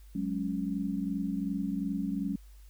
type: chord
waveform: sine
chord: F# suspended second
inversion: none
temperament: equal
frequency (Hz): 185 / 207.7 / 277.2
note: F#3 / G#3 / C#4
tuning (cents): 0 / 0 / 0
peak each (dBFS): -34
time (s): 0.15-2.36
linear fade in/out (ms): 5
effects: added 50 Hz sine -49 dBFS peak until 2.69 s + white hiss -65 dBFS RMS until 2.69 s